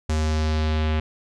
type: tone with low-pass filter sweep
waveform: square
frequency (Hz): 77.78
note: D#2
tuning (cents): 0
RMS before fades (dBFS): -22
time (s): 0.09-1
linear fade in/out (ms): 5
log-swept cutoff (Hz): 7400 to 2900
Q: 1.7
effects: none